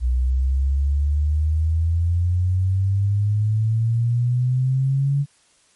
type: exponential sweep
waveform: sine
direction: up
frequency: 61 to 143 Hz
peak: -16 dBFS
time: 0-5.26 s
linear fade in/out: 50 ms
effects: white hiss -58 dBFS RMS until 5.75 s + MP3 48 kbps